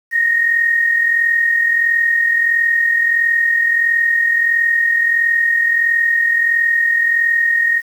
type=tone pair together; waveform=sine; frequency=1823.2 / 1864.7 Hz; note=A#6 / A#6; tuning=-39 / 0 cents; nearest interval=unison; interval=39 cents; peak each=-21 / -12 dBFS; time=0.11-7.82 s; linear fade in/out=50 ms; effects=7-bit